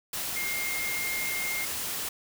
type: tone in noise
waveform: sine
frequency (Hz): 2125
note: C7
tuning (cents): +26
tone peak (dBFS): -31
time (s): 0.36-1.65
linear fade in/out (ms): 5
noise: white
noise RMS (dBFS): -33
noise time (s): 0.13-2.09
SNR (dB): -1
effects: none